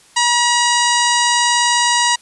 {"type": "harmonic tone", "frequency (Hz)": 959, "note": "A#5", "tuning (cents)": 49, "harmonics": [1, 2, 3, 4, 5, 6, 7, 8, 9], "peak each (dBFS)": [-16, -19, -21, -22, -23, -24, -24, -25, -26], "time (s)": [0.16, 2.16], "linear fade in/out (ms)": 10, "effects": ["white hiss -48 dBFS RMS until 2.21 s", "resampled to 24000 Hz"]}